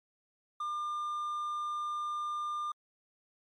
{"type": "tone", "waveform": "triangle", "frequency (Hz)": 1200, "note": "D6", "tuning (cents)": 37, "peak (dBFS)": -31, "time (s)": [0.6, 2.72], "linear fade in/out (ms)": 5, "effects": ["MP3 48 kbps"]}